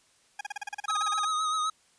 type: tone bursts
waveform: 20% pulse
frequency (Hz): 820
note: G#5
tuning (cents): -22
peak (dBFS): -27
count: 16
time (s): 0.39-1.25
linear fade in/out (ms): 5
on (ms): 20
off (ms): 36
type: tone with vibrato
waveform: square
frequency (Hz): 1260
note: D#6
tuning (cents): +21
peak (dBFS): -27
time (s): 0.88-1.7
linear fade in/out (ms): 5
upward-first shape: triangle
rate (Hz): 7.8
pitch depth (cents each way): 44
effects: white hiss -64 dBFS RMS until 1.98 s + resampled to 22050 Hz